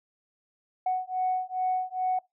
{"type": "beating tone pair", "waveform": "sine", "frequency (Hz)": [740, 742.4], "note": ["F#5", "F#5"], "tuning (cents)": [0, 6], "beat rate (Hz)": 2.4, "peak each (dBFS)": -28, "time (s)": [0.86, 2.19], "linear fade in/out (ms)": 5, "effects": ["noise-tail reverb RT60 0.2 s tail -23 dB re dry", "tanh soft clip ceiling -19 dBFS"]}